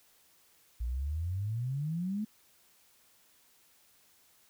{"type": "exponential sweep", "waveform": "sine", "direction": "up", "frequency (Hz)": [55.9, 220], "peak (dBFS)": -31, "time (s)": [0.8, 2.25], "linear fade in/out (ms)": 10, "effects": ["white hiss -65 dBFS RMS until 4.49 s"]}